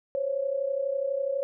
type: tone pair together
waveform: sine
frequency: 524 / 556.1 Hz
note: C5 / C#5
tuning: +2 / +5 cents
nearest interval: minor second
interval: 103 cents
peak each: -31 / -27 dBFS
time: 0.15-1.43 s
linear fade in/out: 0 ms
effects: none